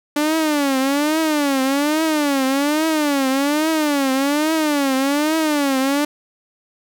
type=tone with vibrato; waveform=sawtooth; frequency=290.5 Hz; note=D4; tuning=19 cents flat; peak=-12 dBFS; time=0.16-6.05 s; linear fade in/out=5 ms; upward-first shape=triangle; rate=1.2 Hz; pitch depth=190 cents each way; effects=none